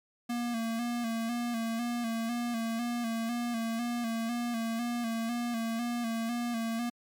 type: tone with vibrato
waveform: square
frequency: 233.1 Hz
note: A#3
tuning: in tune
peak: -31 dBFS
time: 0.29-6.9 s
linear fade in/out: 10 ms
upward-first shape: square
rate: 2 Hz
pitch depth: 44 cents each way
effects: MP3 96 kbps